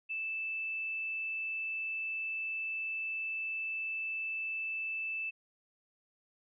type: tone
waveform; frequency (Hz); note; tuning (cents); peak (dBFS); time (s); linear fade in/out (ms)
sine; 2637; E7; 0; -34; 0.09-5.31; 20
effects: none